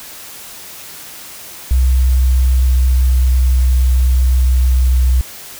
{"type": "tone with pitch glide", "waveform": "sine", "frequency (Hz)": [63.8, 63.32], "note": ["C2", "B1"], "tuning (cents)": [-43, 44], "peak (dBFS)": -7, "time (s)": [1.71, 5.21], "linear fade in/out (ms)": 0, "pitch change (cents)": -13, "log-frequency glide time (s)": [2.46, 4.5], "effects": ["tanh soft clip ceiling -5 dBFS", "white hiss -33 dBFS RMS until 5.59 s"]}